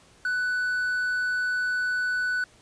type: tone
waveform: triangle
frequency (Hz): 1490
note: F#6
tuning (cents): +12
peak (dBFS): -22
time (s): 0.25-2.44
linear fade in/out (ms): 2
effects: pink hiss -56 dBFS RMS until 2.61 s + resampled to 22050 Hz